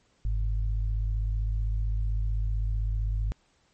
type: tone pair together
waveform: sine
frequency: 49.74 / 105.4 Hz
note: G1 / G#2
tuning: +26 / +26 cents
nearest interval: octave + minor second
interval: 1300 cents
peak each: -25 / -33 dBFS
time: 0.25-3.32 s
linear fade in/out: 0 ms
effects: pink hiss -67 dBFS RMS until 3.73 s + MP3 32 kbps